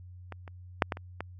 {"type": "clicks", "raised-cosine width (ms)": 0.5, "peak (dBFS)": [-25, -30, -6, -15, -27, -19], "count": 6, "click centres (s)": [0.323, 0.478, 0.822, 0.922, 0.971, 1.206], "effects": ["added 90 Hz sine -45 dBFS peak until 1.39 s"]}